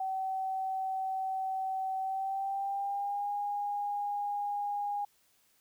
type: tone with pitch glide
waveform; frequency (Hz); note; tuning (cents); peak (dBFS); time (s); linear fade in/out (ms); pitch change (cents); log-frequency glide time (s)
sine; 763 to 817.8; G5 to G#5; -47 to -27; -31; 0-5.05; 5; +120; 2-3.31
effects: white hiss -69 dBFS RMS until 5.6 s